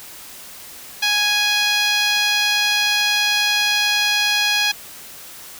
10% pulse tone with band-pass filter, 830.6 Hz, G#5, in tune, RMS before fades -18 dBFS, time 1.02-4.72 s, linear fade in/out 10 ms, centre 3300 Hz, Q 0.63, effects white hiss -38 dBFS RMS until 5.59 s

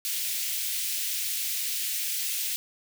white high-pass noise, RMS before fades -30 dBFS, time 0.05-2.56 s, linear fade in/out 0 ms, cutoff 2200 Hz, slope 24 dB/octave, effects none

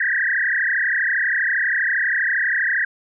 sine tone with frequency modulation, 1760 Hz, A6, in tune, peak -17 dBFS, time 0-2.85 s, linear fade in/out 5 ms, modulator 32.5 Hz, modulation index 6, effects none

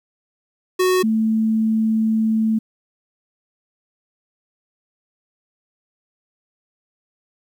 square / sine tone pair in turn, 368.8 / 220.7 Hz, F#4 / A3, -6 / +5 cents, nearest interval major sixth, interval 889 cents, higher first, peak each -15 dBFS, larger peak neither, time 0.79-1.03 / 1.03-2.59 s, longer second, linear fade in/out 10 ms, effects 9-bit

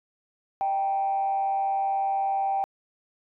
sine tone with frequency modulation, 783 Hz, G5, 2 cents flat, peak -22 dBFS, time 0.61-2.64 s, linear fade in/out 0 ms, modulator 159 Hz, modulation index 0.29, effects tanh soft clip ceiling -18 dBFS

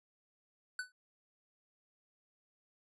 square tone with exponential decay, 1498 Hz, F#6, 21 cents sharp, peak -34 dBFS, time 0.79-0.92 s, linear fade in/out 2 ms, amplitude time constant 27 ms, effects resampled to 24000 Hz

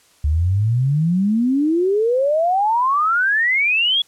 sine exponential sweep, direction up, 71.3 to 3406 Hz, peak -14 dBFS, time 0.24-4.02 s, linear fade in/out 5 ms, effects white hiss -54 dBFS RMS until 4.07 s + low-pass 10000 Hz 12 dB/octave

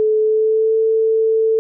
sine tone with pitch glide, 432.3 to 443.9 Hz, A4 to A4, -31 to +15 cents, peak -12 dBFS, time 0-1.59 s, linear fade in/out 0 ms, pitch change +46 cents, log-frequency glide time 0.2-0.77 s, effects none

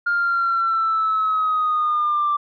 sine linear sweep, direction down, 1410 to 1172 Hz, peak -16 dBFS, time 0.06-2.37 s, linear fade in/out 10 ms, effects tanh soft clip ceiling -13 dBFS

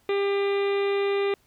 harmonic tone with a mistuned harmonic, 399 Hz, G4, 31 cents sharp, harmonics 1 / 2 / 3 / 4 / 5 / 6 / 7 / 8 / 9 / 10, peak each -22 / -36 / -36 / -45 / -37 / -37 / -43 / -49 / -42 / -49 dBFS, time 0.09-1.34 s, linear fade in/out 2 ms, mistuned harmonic 10, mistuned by -21 cents, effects pink hiss -64 dBFS RMS until 1.46 s

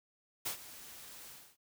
white noise with ADSR envelope, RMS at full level -35 dBFS, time 0.45-1.57 s, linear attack 14 ms, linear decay 100 ms, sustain -16 dB, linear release 270 ms, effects none

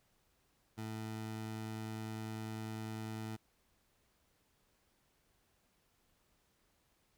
20% pulse tone, 110 Hz, A2, in tune, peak -36 dBFS, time 0.77-3.37 s, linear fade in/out 20 ms, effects pink hiss -75 dBFS RMS until 7.17 s

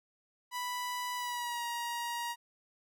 sawtooth tone with pitch glide, 987.8 to 947 Hz, B5 to A#5, 0 to +27 cents, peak -31 dBFS, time 0.51-2.36 s, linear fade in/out 50 ms, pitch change -73 cents, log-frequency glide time 1.16-1.64 s, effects none

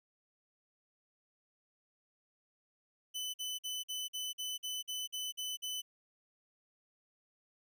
sawtooth tone bursts, 3011 Hz, F#7, 30 cents sharp, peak -34 dBFS, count 11, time 3.14-5.82 s, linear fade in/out 20 ms, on 200 ms, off 48 ms, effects none

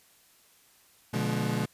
35% pulse chord, B diminished seventh, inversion none, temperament just, 123.47 / 148.16 / 177.8 / 213.4 Hz, B2 / D3 / F3 / Ab3, 0 / +16 / +31 / +47 cents, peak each -30 / -32 / -33 / -30 dBFS, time 1.13-1.66 s, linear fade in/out 10 ms, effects white hiss -61 dBFS RMS until 1.73 s + resampled to 32000 Hz

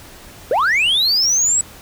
sine linear sweep, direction up, 440 to 7920 Hz, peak -10 dBFS, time 0.51-1.61 s, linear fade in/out 2 ms, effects tanh soft clip ceiling -12 dBFS + pink hiss -40 dBFS RMS until 1.81 s

